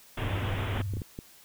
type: low-pass noise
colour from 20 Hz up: pink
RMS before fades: -34 dBFS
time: 0.17-0.82 s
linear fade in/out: 5 ms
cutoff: 3500 Hz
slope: 96 dB/octave
type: tone with vibrato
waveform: sine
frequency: 97.9 Hz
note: G2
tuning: 2 cents flat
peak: -30 dBFS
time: 0.21-1.01 s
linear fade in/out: 10 ms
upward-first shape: square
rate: 19 Hz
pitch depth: 140 cents each way
type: clicks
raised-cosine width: 3 ms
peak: -24 dBFS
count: 6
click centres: 0.764 / 0.804 / 0.937 / 0.97 / 1.018 / 1.189 s
effects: white hiss -55 dBFS RMS until 1.44 s